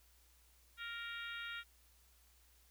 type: harmonic tone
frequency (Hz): 466.2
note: A#4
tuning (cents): 0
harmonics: 3 / 4 / 5 / 6 / 7 / 8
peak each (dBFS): -46 / -50 / -51 / -53 / -53 / -53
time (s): 0.77-1.64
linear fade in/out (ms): 50
effects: added 60 Hz sine -68 dBFS peak until 2.7 s + white hiss -70 dBFS RMS until 2.7 s